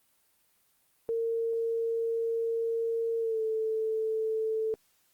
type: tone with pitch glide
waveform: sine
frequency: 457.7 to 440.6 Hz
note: A#4 to A4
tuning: -32 to +2 cents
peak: -27 dBFS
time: 1.09-4.74 s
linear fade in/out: 0 ms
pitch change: -66 cents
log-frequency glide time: 3.19-3.41 s
effects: white hiss -69 dBFS RMS until 5.13 s + Opus 32 kbps